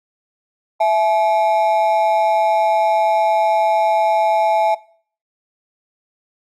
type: ring-modulated tone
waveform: triangle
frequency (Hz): 758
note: F#5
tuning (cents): +42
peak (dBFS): -7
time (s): 0.8-4.75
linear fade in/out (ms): 10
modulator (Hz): 95.6
effects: noise-tail reverb RT60 0.5 s tail -21 dB re dry + Opus 48 kbps